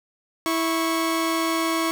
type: tone pair together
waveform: sawtooth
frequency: 327.9 / 1102.9 Hz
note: E4 / C#6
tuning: -9 / -9 cents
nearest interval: octave + major sixth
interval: 2100 cents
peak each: -19 / -22 dBFS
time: 0.46-1.91 s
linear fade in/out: 0 ms
effects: none